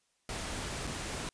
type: noise with dropouts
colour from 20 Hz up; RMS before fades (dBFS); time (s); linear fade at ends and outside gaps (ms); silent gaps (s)
pink; -38; 0.29-1.29; 1; 0.87-0.874
effects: white hiss -75 dBFS RMS until 1.33 s + resampled to 22050 Hz